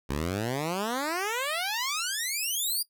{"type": "exponential sweep", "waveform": "10% pulse", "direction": "up", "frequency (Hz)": [65.41, 4900], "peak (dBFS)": -20, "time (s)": [0.09, 2.83], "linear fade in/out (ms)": 10, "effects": ["noise-tail reverb RT60 0.1 s tail -18 dB re dry"]}